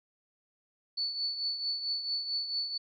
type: tone with tremolo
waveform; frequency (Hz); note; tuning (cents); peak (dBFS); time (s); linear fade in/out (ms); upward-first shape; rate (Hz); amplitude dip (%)
sine; 4462; C#8; +11; -28; 0.97-2.78; 10; triangle; 4.5; 65
effects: none